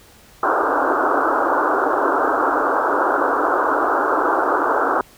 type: band-pass noise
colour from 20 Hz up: white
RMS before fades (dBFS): -18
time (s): 0.43-5.01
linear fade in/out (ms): 2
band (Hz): 270 to 1500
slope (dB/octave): 96
effects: pink hiss -48 dBFS RMS until 5.17 s